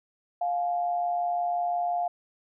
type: tone pair together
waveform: sine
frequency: 704.3 / 850 Hz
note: F5 / G#5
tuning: +14 / +40 cents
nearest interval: minor third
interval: 326 cents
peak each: -25 / -36 dBFS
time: 0.41-2.08 s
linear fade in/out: 5 ms
effects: none

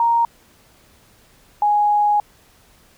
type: tone pair in turn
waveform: sine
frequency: 932.3 / 830.6 Hz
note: A#5 / G#5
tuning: 0 / 0 cents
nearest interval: major second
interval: 200 cents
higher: first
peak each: -13 dBFS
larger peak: neither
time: 0-0.25 / 1.62-2.2 s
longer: second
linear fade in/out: 2 ms
effects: pink hiss -53 dBFS RMS until 2.97 s

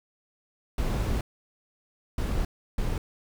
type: noise bursts at uneven times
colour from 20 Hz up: brown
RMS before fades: -27 dBFS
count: 3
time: 0.78-1.21 / 2.18-2.45 / 2.78-2.98 s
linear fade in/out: 2 ms
effects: none

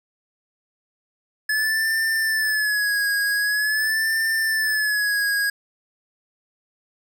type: tone with vibrato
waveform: square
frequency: 1716 Hz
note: A6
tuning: 44 cents flat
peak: -20 dBFS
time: 1.49-5.5 s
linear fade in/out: 5 ms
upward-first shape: sine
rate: 0.45 Hz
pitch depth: 73 cents each way
effects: none

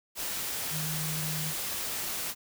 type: tone in noise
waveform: sine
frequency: 155.5 Hz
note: D#3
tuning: 1 cent flat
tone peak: -34 dBFS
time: 0.7-1.54 s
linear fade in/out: 50 ms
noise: white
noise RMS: -34 dBFS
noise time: 0.15-2.35 s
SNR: -3 dB
effects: none

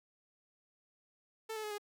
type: tone with pitch steps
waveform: sawtooth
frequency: 442.6 / 432.7 / 423.1 / 413.7 Hz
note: A4 / A4 / G#4 / G#4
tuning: +10 / -29 / +32 / -7 cents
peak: -35 dBFS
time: 1.49-1.782 s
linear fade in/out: 10 ms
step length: 73 ms
effects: none

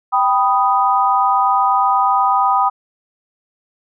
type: chord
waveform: sine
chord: G augmented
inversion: none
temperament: equal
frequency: 784 / 987.8 / 1244.5 Hz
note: G5 / B5 / D#6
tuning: 0 / 0 / 0 cents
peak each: -16 dBFS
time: 0.12-2.7 s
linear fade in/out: 20 ms
effects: none

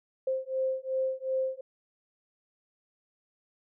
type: beating tone pair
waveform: sine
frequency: 523.3 / 526 Hz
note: C5 / C5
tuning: 0 / +9 cents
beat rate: 2.7 Hz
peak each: -31 dBFS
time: 0.27-1.61 s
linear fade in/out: 5 ms
effects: none

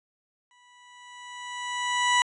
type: tone with exponential growth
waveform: 20% pulse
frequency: 982 Hz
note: B5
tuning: 10 cents flat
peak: -13 dBFS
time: 0.51-2.22 s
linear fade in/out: 1 ms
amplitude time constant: 370 ms
effects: resampled to 22050 Hz

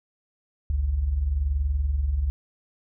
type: tone pair together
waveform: sine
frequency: 50.28 / 71.1 Hz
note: G1 / C#2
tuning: +45 / +45 cents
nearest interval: tritone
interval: 600 cents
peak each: -29 / -22 dBFS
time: 0.7-2.3 s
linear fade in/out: 0 ms
effects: none

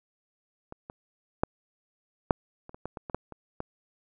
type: clicks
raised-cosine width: 1 ms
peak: -26 / -26 / -9 / -6 / -30 / -29 / -20 / -23 / -23 / -14 / -28 / -19 dBFS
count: 12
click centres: 0.724 / 0.899 / 1.435 / 2.308 / 2.694 / 2.745 / 2.856 / 2.972 / 3.098 / 3.146 / 3.323 / 3.604 s
effects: none

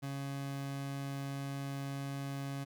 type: tone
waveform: 30% pulse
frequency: 138.59 Hz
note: C#3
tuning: in tune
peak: -35 dBFS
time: 0.02-2.65 s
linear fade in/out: 20 ms
effects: none

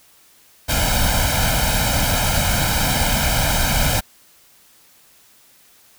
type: noise with comb filter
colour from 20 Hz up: pink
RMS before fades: -18 dBFS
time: 0.68-4.01 s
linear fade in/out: 20 ms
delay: 1.3 ms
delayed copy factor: +0.85
effects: white hiss -52 dBFS RMS until 5.98 s

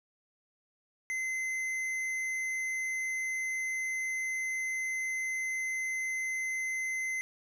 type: tone with tanh clipping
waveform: sine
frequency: 2058 Hz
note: C7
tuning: 29 cents flat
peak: -33 dBFS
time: 1.1-7.21 s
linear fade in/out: 0 ms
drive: 11 dB
effects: none

